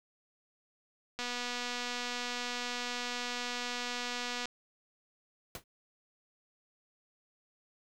click train, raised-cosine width 0.2 ms, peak -20 dBFS, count 798, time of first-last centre 1.19-4.456 s, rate 244 Hz
pink noise with exponential decay, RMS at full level -37 dBFS, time 5.55-5.64 s, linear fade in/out 2 ms, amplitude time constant 19 ms
effects none

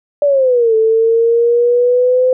sine exponential two-way sweep, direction down then up, 587.3 to 440 to 513 Hz, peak -8 dBFS, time 0.22-2.33 s, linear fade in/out 2 ms, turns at 0.75 s, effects none

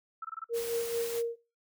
sine tone bursts, 1318.5 Hz, E6, in tune, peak -35 dBFS, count 5, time 0.22-0.443 s, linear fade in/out 5 ms, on 27 ms, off 22 ms
sine tone with tremolo, 466.2 Hz, A#4, in tune, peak -27 dBFS, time 0.49-1.36 s, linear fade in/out 50 ms, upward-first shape sine, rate 4.5 Hz, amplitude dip 55%
white noise, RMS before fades -41 dBFS, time 0.53-1.23 s, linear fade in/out 50 ms
effects noise-tail reverb RT60 0.3 s tail -20 dB re dry

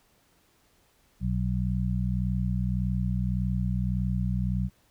harmonic tone, 61.74 Hz, B1, in tune, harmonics 1 / 2 / 3, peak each -29 / -29 / -29 dBFS, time 1.2-4.7 s, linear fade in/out 50 ms, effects pink hiss -65 dBFS RMS until 4.9 s

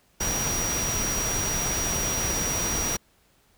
sine tone in noise, 5760 Hz, F#8, 47 cents flat, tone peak -27 dBFS, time 0.2-2.97 s, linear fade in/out 10 ms, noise pink, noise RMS -29 dBFS, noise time 0.2-2.97 s, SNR -1 dB, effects pink hiss -63 dBFS RMS until 3.57 s

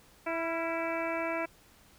harmonic tone with a mistuned harmonic, 329.6 Hz, E4, in tune, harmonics 1 / 2 / 3 / 4 / 5 / 6 / 7 / 8, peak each -37 / -34 / -39 / -40 / -43 / -44 / -39 / -45 dBFS, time 0.26-1.46 s, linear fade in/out 10 ms, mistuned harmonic 4, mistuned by +47 cents, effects pink hiss -60 dBFS RMS until 1.98 s

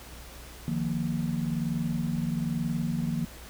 sine chord, Eb suspended second, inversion none, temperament equal with one note detuned, 153.42 / 174.61 / 233.1 Hz, Eb3 / F3 / Bb3, -24 / 0 / 0 cents, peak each -31 dBFS, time 0.68-3.25 s, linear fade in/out 0 ms, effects added 60 Hz sine -46 dBFS peak until 3.49 s + pink hiss -47 dBFS RMS until 3.49 s

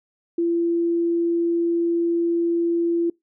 sine tone, 339.3 Hz, F4, 50 cents flat, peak -18 dBFS, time 0.38-3.1 s, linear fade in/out 5 ms, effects noise-tail reverb RT60 0.2 s tail -26 dB re dry

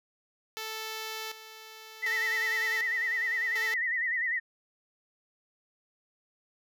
5% pulse tone with tremolo, 440 Hz, A4, in tune, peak -24 dBFS, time 0.57-3.74 s, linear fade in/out 0 ms, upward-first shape square, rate 0.67 Hz, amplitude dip 70%
sine tone with vibrato, 1922 Hz, B6, 48 cents flat, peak -27 dBFS, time 2.02-4.4 s, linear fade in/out 20 ms, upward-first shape sine, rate 10 Hz, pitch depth 96 cents each way
effects none

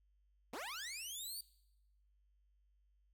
15% pulse linear sweep, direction up, 196 to 4690 Hz, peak -37 dBFS, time 0.53-1.41 s, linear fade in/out 5 ms, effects noise-tail reverb RT60 0.9 s tail -21 dB re dry + added 50 Hz sine -70 dBFS peak until 3.13 s

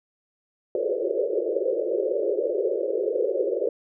white band-pass noise, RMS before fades -25 dBFS, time 0.75-3.69 s, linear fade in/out 2 ms, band 350 to 570 Hz, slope 96 dB/octave, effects none

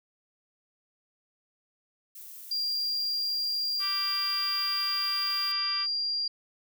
violet noise, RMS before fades -45 dBFS, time 2.15-5.52 s, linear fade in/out 5 ms
sine tone, 4776 Hz, D8, 28 cents sharp, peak -27 dBFS, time 2.51-6.28 s, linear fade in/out 5 ms
harmonic tone, 392 Hz, G4, in tune, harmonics 3 / 4 / 5 / 6 / 7 / 8 / 9, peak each -36 / -44 / -45 / -44 / -44 / -44 / -48 dBFS, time 3.79-5.87 s, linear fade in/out 50 ms
effects none

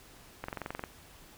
click train, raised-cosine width 0.5 ms, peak -21 dBFS, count 10, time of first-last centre 0.44-0.838 s, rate 22.6 Hz, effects pink hiss -55 dBFS RMS until 1.37 s

